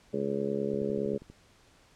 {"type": "harmonic tone", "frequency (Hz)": 69.8, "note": "C#2", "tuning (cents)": 13, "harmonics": [2, 3, 4, 5, 6, 7, 8], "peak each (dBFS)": [-41, -34, -41, -37, -32, -38, -38], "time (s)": [0.13, 1.18], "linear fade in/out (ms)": 10}
{"type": "click train", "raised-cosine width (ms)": 3, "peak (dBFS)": -34, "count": 8, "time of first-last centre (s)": [0.74, 1.3], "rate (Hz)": 12.5}
{"effects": ["pink hiss -61 dBFS RMS until 1.95 s", "low-pass 8000 Hz 12 dB/octave"]}